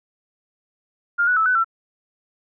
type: tone with pitch steps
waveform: sine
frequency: 1406 / 1475 / 1310 / 1500 / 1345 Hz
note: F6 / F#6 / E6 / F#6 / E6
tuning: +11 / -6 / -11 / +23 / +34 cents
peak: -15 dBFS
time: 1.18-1.645 s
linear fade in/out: 20 ms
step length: 93 ms
effects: none